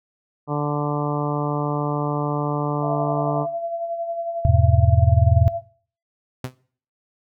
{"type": "harmonic tone", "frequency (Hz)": 146.83, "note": "D3", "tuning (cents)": 0, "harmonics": [1, 2, 3, 4, 5, 6, 7, 8], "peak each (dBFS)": [-24, -27, -29, -30, -31, -32, -32, -33], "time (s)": [0.47, 3.47], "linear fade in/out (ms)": 50}
{"type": "tone with tremolo", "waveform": "sine", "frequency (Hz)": 676, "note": "E5", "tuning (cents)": 43, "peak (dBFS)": -22, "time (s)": [2.81, 5.62], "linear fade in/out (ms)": 50, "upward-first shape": "sine", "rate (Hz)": 11, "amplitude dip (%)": 50}
{"type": "chord", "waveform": "sine", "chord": "E major", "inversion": "none", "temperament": "just", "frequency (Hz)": [82.41, 103.01, 123.61], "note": ["E2", "G#2", "B2"], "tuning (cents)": [0, -14, 2], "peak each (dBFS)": [-17, -18, -18], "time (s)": [4.45, 5.48], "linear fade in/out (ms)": 0}
{"type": "tone with exponential decay", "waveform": "sawtooth", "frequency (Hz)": 128.1, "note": "C3", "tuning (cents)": -36, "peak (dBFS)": -20, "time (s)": [6.44, 6.55], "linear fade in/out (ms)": 5, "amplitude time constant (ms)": 22}
{"effects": ["noise-tail reverb RT60 0.5 s tail -21 dB re dry"]}